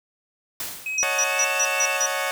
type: noise with exponential decay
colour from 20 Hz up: white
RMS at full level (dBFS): -28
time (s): 0.6-1.25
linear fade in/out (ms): 2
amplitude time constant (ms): 140
type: tone with pitch glide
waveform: triangle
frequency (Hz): 2544 to 2658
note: D#7 to E7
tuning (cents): +38 to +14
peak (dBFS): -24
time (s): 0.86-1.97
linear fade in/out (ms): 2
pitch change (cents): +76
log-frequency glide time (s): 1.24-1.47
type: tone bursts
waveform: sine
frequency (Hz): 5840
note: F#8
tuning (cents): -24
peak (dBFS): -19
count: 6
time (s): 0.98-2.06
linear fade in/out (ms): 2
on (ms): 55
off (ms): 150
type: chord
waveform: 15% pulse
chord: D# half-diminished seventh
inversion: third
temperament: equal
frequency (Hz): 554.4 / 622.3 / 740 / 880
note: C#5 / D#5 / F#5 / A5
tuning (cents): 0 / 0 / 0 / 0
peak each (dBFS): -21 / -24 / -23 / -26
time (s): 1.03-2.31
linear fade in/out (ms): 0
effects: none